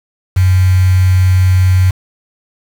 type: tone with quantisation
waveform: sine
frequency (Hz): 92.5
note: F#2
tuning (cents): 0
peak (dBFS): -6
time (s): 0.36-1.91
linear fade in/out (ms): 10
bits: 4
effects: none